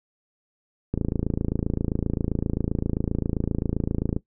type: click train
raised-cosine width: 3 ms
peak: -11 dBFS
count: 90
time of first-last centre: 0.94-4.165 s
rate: 27.6 Hz
effects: noise-tail reverb RT60 0.1 s tail -17 dB re dry